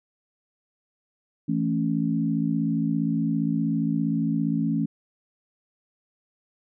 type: chord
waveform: sine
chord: A major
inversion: second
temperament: equal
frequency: 164.81 / 220 / 277.2 Hz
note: E3 / A3 / C#4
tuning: 0 / 0 / 0 cents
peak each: -26 dBFS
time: 1.48-4.86 s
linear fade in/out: 10 ms
effects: none

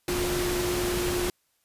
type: tone in noise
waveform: sine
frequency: 355.9 Hz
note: F4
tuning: 33 cents sharp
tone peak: -27 dBFS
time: 0.08-1.3 s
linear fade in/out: 2 ms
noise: pink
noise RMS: -30 dBFS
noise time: 0.08-1.3 s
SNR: 0 dB
effects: white hiss -71 dBFS RMS until 1.64 s + resampled to 32000 Hz

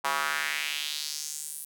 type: tone with high-pass filter sweep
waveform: square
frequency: 75 Hz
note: D2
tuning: 37 cents sharp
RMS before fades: -32 dBFS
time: 0.04-1.65 s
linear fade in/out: 10 ms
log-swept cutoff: 970 to 11000 Hz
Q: 2.4
effects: none

